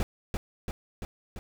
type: noise with echo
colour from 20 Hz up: brown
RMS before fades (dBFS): -27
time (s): 0-0.03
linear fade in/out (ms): 0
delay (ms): 340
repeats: 4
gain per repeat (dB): -3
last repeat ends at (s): 1.39
effects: none